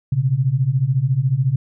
sine beating tone pair, 123.2 / 137.2 Hz, B2 / C#3, -4 / -17 cents, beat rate 14 Hz, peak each -19 / -17 dBFS, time 0.12-1.56 s, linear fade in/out 5 ms, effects none

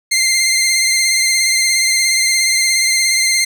15% pulse tone with vibrato, 2093 Hz, C7, in tune, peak -5 dBFS, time 0.11-3.45 s, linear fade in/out 10 ms, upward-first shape sine, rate 17 Hz, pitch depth 26 cents each way, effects none

